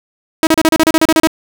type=tone bursts; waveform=sawtooth; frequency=320 Hz; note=D#4; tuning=49 cents sharp; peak=-3 dBFS; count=12; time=0.43-1.272 s; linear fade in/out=0 ms; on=39 ms; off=34 ms; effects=none